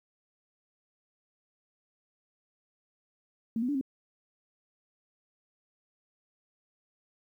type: tone with pitch steps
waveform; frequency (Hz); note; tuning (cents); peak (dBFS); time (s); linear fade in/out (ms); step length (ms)
sine; 226.7 / 247.9 / 289.4 / 267.2; A#3 / B3 / D4 / C4; -48 / +7 / -25 / +36; -27; 3.56-3.812; 2; 63
effects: 11-bit